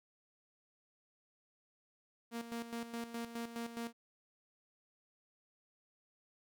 sawtooth tone with tremolo, 233.1 Hz, A#3, in tune, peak -35 dBFS, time 2.31-3.93 s, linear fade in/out 50 ms, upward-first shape square, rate 4.8 Hz, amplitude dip 65%, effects none

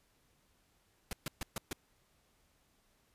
pink noise bursts, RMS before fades -38 dBFS, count 5, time 1.11-1.73 s, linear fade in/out 2 ms, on 20 ms, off 130 ms, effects pink hiss -72 dBFS RMS until 3.14 s + resampled to 32000 Hz

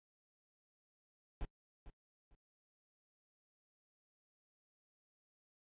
brown noise with echo, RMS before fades -39 dBFS, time 1.41-1.45 s, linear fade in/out 0 ms, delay 450 ms, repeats 2, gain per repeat -13 dB, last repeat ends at 2.35 s, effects noise-tail reverb RT60 0.1 s tail -25 dB re dry + resampled to 8000 Hz

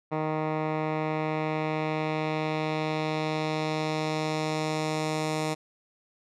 10% pulse tone with low-pass filter sweep, 155.56 Hz, D#3, in tune, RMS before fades -29 dBFS, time 0.11-5.55 s, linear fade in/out 20 ms, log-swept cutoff 1500 to 8300 Hz, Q 1.1, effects none

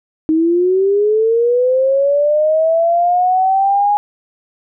sine linear sweep, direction up, 311.1 to 830.6 Hz, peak -10 dBFS, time 0.29-3.97 s, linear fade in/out 0 ms, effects none

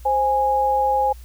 sine tone pair together, 523.3 / 827.1 Hz, C5 / G#5, 0 / -7 cents, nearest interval minor sixth, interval 793 cents, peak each -22 / -17 dBFS, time 0.05-1.13 s, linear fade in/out 10 ms, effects added 60 Hz sine -37 dBFS peak until 1.24 s + white hiss -52 dBFS RMS until 1.24 s

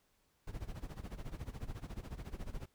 brown noise with tremolo, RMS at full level -41 dBFS, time 0.47-2.66 s, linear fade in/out 5 ms, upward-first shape sine, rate 14 Hz, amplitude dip 85%, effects pink hiss -75 dBFS RMS until 2.74 s

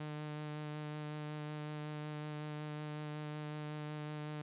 sawtooth tone with vibrato, 150.8 Hz, D3, 46 cents sharp, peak -37 dBFS, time 0-4.42 s, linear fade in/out 5 ms, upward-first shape sine, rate 5.4 Hz, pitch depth 12 cents each way, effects resampled to 8000 Hz

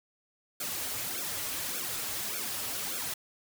white noise with flanger, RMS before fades -35 dBFS, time 0.6-3.14 s, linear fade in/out 5 ms, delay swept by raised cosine 1 to 5.9 ms, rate 1.7 Hz, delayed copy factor -1, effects none

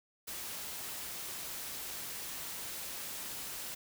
white noise, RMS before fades -42 dBFS, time 0.27-3.75 s, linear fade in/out 10 ms, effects none

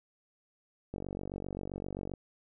click train, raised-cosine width 2 ms, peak -25 dBFS, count 58, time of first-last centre 0.94-2.137 s, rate 47.6 Hz, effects none

